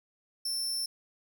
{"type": "tone", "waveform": "sawtooth", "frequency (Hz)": 5370, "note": "E8", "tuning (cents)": 31, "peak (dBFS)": -28, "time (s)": [0.45, 0.86], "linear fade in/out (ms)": 5, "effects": []}